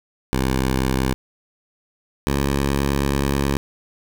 10% pulse tone pair in turn, 65.41 / 69.38 Hz, C2 / C#2, 0 / +2 cents, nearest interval minor second, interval 102 cents, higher second, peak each -10 dBFS, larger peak neither, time 0.33-1.14 / 2.27-3.57 s, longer second, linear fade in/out 0 ms, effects none

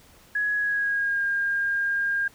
sine tone with pitch glide, 1676 to 1611.4 Hz, G#6 to G6, +15 to +47 cents, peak -22 dBFS, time 0.35-2.28 s, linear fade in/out 5 ms, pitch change -68 cents, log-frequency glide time 0.55-1.24 s, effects pink hiss -54 dBFS RMS until 2.34 s

